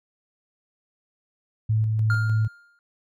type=tone with tremolo; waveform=sine; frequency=109.4 Hz; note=A2; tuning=9 cents flat; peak=-18 dBFS; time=1.69-2.48 s; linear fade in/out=10 ms; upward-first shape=square; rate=3.3 Hz; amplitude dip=25%
type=tone with exponential decay; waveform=triangle; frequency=1406 Hz; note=F6; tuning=11 cents sharp; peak=-20 dBFS; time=2.1-2.79 s; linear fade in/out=1 ms; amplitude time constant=150 ms
effects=none